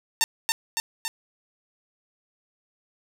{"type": "tone with echo", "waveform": "5% pulse", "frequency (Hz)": 907, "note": "A#5", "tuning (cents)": -48, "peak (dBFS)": -6, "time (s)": [0.21, 0.24], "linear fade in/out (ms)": 0, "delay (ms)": 280, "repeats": 3, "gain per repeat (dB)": -3, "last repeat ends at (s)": 1.08, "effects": []}